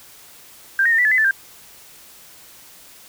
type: tone with pitch steps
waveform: sine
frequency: 1584 / 1862 / 1813 / 1964 / 1727 / 2021 / 1756 / 1589 Hz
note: G6 / A#6 / A#6 / B6 / A6 / B6 / A6 / G6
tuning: +18 / -2 / -49 / -10 / -33 / +39 / -4 / +23 cents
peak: -13 dBFS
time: 0.79-1.31 s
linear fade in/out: 2 ms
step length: 65 ms
effects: white hiss -45 dBFS RMS until 3.08 s